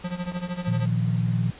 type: tone with tremolo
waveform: square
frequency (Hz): 177.9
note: F3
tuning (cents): +32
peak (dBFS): -26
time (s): 0.04-0.86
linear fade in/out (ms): 5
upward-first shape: sine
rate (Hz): 13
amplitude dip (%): 80
type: clicks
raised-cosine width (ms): 1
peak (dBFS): -28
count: 2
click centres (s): 0.32 / 0.367
type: chord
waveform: sine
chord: Bb suspended fourth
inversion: none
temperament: equal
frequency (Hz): 116.54 / 155.56 / 174.61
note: Bb2 / Eb3 / F3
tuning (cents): 0 / 0 / 0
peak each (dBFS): -23 / -28 / -26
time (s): 0.67-1.51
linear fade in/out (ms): 10
effects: pink hiss -45 dBFS RMS until 1.59 s + resampled to 8000 Hz